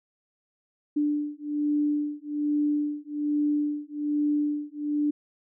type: beating tone pair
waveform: sine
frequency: 294.6 / 295.8 Hz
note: D4 / D4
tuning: +6 / +13 cents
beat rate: 1.2 Hz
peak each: -27 dBFS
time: 0.96-5.11 s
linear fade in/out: 10 ms
effects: none